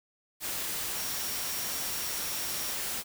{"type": "tone in noise", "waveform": "sine", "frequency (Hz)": 5600, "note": "F8", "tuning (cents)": 4, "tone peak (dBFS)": -41, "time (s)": [0.94, 2.75], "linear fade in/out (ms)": 50, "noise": "white", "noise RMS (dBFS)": -34, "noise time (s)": [0.4, 3.04], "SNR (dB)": -10, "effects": []}